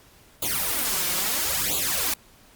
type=noise with flanger; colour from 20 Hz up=white; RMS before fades=-25 dBFS; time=0.42-2.14 s; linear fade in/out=5 ms; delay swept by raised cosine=0.27 to 5.67 ms; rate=0.75 Hz; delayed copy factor=+1; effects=pink hiss -54 dBFS RMS until 2.55 s + Opus 48 kbps